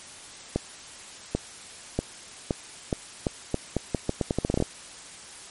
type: accelerating click train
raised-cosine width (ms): 2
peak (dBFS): -10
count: 19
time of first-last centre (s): 0.56-4.624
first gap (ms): 790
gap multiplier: 0.81
effects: white hiss -44 dBFS RMS until 5.5 s + MP3 48 kbps